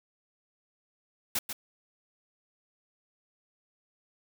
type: noise with echo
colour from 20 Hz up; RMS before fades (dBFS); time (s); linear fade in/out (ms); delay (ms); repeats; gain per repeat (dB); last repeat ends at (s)
white; -29; 1.35-1.39; 5; 140; 1; -7; 1.53
effects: none